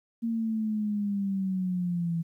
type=linear sweep; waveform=sine; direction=down; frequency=231.5 to 164.81 Hz; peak=-26 dBFS; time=0.22-2.23 s; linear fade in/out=20 ms; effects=11-bit